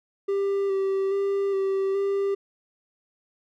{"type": "tone with vibrato", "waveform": "triangle", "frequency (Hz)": 392, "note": "G4", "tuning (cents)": 0, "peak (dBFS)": -20, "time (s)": [0.28, 2.35], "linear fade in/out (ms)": 10, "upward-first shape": "square", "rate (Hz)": 1.2, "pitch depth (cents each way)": 18, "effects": []}